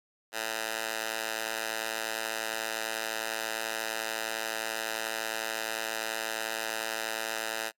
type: tone with high-pass filter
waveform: 10% pulse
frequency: 111.4 Hz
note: A2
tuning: 22 cents sharp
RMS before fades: -34 dBFS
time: 0.32-7.72 s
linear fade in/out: 50 ms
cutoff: 940 Hz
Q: 0.68
effects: noise-tail reverb RT60 0.1 s tail -26 dB re dry + AAC 64 kbps